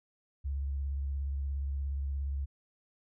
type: tone with vibrato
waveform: sine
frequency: 69.3 Hz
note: C#2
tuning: in tune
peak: -31 dBFS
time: 0.44-2.46 s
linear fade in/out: 20 ms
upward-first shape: sine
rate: 17 Hz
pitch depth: 47 cents each way
effects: none